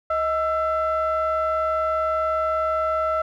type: ring-modulated tone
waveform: triangle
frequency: 349.5 Hz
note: F4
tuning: 1 cent sharp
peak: -15 dBFS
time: 0.1-3.22 s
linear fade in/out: 5 ms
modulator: 982 Hz
effects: none